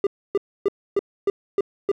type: tone bursts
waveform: triangle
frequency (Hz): 399.6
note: G4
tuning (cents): +33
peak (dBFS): -14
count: 7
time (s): 0.04-1.916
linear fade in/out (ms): 2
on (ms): 28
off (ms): 280
effects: none